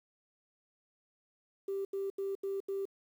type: tone bursts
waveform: sine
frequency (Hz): 392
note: G4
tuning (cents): 0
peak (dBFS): -32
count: 5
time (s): 1.68-2.854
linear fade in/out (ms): 5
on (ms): 170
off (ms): 81
effects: tanh soft clip ceiling -28 dBFS + 10-bit